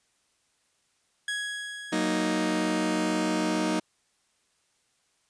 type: tone with exponential decay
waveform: 30% pulse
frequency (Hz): 1665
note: G#6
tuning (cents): +4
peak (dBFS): -25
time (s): 1.28-3.49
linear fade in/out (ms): 2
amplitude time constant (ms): 480
type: chord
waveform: sawtooth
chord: D# minor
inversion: first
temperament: just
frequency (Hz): 186.68 / 233.3 / 311.1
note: F#3 / A#3 / D#4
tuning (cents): +16 / +2 / 0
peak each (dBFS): -27 / -27 / -23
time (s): 1.92-3.8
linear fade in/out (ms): 10
effects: white hiss -70 dBFS RMS until 5.29 s + resampled to 22050 Hz